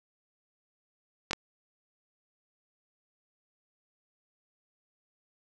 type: clicks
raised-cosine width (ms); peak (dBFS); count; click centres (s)
0.2; -12; 2; 1.31 / 1.332
effects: none